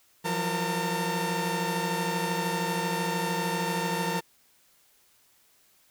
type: tone cluster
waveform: sawtooth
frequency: 170.3 / 183.3 / 465.6 / 904 Hz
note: F3 / F#3 / A#4 / A5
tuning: -43 / -16 / -2 / +47 cents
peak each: -28 / -31 / -30 / -27 dBFS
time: 0.24-4.21 s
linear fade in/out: 20 ms
effects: white hiss -63 dBFS RMS until 5.9 s